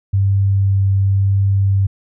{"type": "tone with vibrato", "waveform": "sine", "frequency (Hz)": 98, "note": "G2", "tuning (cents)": 0, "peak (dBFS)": -11, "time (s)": [0.13, 1.87], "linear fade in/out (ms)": 10, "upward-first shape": "triangle", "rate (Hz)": 0.96, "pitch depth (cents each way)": 9, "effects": []}